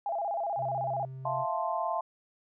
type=tone with vibrato; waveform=sine; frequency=740 Hz; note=F#5; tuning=in tune; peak=-29 dBFS; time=0.06-1.05 s; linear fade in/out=2 ms; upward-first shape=square; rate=16 Hz; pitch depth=160 cents each way
type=tone with pitch glide; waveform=triangle; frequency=130.81 to 131.8 Hz; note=C3 to C3; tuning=0 to +13 cents; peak=-37 dBFS; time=0.56-1.46 s; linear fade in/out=50 ms; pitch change=+13 cents; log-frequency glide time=0.67-1.23 s
type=chord; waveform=sine; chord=F major seventh; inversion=third; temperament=equal; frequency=659.3 / 698.5 / 880 / 1046.5 Hz; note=E5 / F5 / A5 / C6; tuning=0 / 0 / 0 / 0 cents; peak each=-34 dBFS; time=1.25-2.01 s; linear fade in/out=5 ms
effects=none